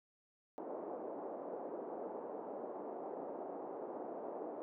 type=band-pass noise; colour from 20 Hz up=pink; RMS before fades=-45 dBFS; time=0.58-4.62 s; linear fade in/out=0 ms; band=320 to 790 Hz; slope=24 dB/octave; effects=none